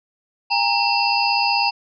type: tone cluster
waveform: sine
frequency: 809 / 925 / 2695 / 4457 / 4920 Hz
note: G#5 / A#5 / E7 / C#8 / D#8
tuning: -46 / -14 / +38 / +9 / -20 cents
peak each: -21 / -22 / -22 / -27 / -23 dBFS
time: 0.5-1.71 s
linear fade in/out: 20 ms
effects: none